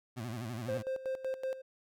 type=tone with vibrato; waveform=25% pulse; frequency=116.54 Hz; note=A#2; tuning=in tune; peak=-34 dBFS; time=0.16-0.83 s; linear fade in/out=20 ms; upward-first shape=sine; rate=12 Hz; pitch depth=140 cents each way
type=tone with tremolo; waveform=triangle; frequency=525 Hz; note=C5; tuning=6 cents sharp; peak=-30 dBFS; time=0.68-1.62 s; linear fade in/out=10 ms; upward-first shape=square; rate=5.3 Hz; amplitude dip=75%
effects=none